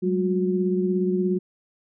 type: tone cluster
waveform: sine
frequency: 187.7 / 204.6 / 363.1 Hz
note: F#3 / G#3 / F#4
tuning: +25 / -26 / -33 cents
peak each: -23 / -30 / -23 dBFS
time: 0.02-1.39 s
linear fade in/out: 20 ms
effects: none